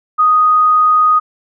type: tone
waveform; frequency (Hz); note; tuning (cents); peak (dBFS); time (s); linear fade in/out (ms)
sine; 1244.5; D#6; 0; -7; 0.18-1.2; 20
effects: none